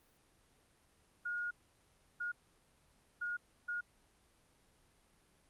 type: tone bursts at uneven times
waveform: sine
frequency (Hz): 1434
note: F6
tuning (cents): +45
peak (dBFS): -36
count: 4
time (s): 1.25-1.51 / 2.2-2.32 / 3.21-3.37 / 3.68-3.81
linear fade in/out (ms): 10
effects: pink hiss -70 dBFS RMS until 5.49 s + Opus 32 kbps